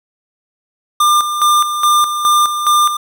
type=tone with tremolo; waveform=square; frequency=1198 Hz; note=D6; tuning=34 cents sharp; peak=-9 dBFS; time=1-2.97 s; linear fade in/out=5 ms; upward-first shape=square; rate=2.4 Hz; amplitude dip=60%; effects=none